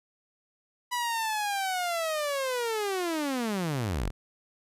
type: linear sweep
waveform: sawtooth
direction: down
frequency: 987.8 to 31.4 Hz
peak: -24 dBFS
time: 0.91-4.11 s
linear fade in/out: 20 ms
effects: resampled to 32000 Hz